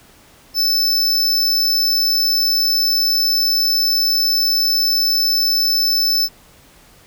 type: tone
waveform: square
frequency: 5274 Hz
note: E8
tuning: in tune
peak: -14 dBFS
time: 0.54-6.29 s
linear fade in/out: 50 ms
effects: pink hiss -48 dBFS RMS until 7.06 s